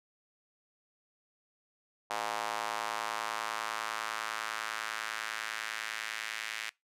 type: tone with high-pass filter sweep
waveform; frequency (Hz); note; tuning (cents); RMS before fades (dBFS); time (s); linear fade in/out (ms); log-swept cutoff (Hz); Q
square; 55; A1; 0; -37; 2.1-6.7; 5; 820 to 2000; 1.9
effects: noise-tail reverb RT60 0.2 s tail -24 dB re dry + low-pass 11000 Hz 12 dB/octave